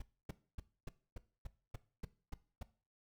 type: noise bursts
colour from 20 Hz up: brown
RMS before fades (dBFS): -42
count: 10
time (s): 0-2.63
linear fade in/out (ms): 5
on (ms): 20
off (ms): 270
effects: noise-tail reverb RT60 0.4 s tail -17 dB re dry